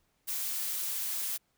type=noise; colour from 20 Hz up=blue; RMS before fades=-34 dBFS; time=0.27-1.38 s; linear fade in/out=20 ms; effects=pink hiss -74 dBFS RMS until 1.57 s